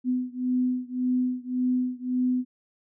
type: beating tone pair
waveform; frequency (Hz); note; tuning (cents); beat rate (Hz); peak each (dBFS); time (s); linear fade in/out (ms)
sine; 251 / 252.8; B3 / B3; +28 / +41; 1.8; -26 / -27; 0.04-2.45; 50
effects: none